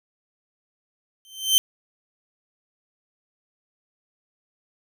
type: tone with exponential growth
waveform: sawtooth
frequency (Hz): 3104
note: G7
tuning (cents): -18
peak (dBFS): -8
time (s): 1.25-1.58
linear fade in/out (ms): 0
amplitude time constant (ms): 70
effects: none